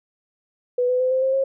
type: tone with pitch steps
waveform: sine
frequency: 493.9 / 502.5 / 511.3 / 520.3 / 529.3 / 538.6 Hz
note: B4 / B4 / C5 / C5 / C5 / C#5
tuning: 0 / +30 / -40 / -10 / +20 / -50 cents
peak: -17 dBFS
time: 0.78-1.44 s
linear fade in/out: 5 ms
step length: 110 ms
effects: none